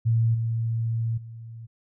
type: tone with level steps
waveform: sine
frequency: 114.3 Hz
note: A#2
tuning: 34 cents flat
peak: -18 / -23 / -37 dBFS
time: 0.05-1.67 s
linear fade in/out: 20 ms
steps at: 0.34 / 1.17 s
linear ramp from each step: 10 ms
effects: none